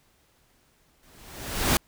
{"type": "noise with exponential growth", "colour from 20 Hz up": "pink", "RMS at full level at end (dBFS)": -19, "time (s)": [1.03, 1.77], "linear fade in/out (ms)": 1, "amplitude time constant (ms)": 160, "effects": ["pink hiss -64 dBFS RMS until 1.87 s"]}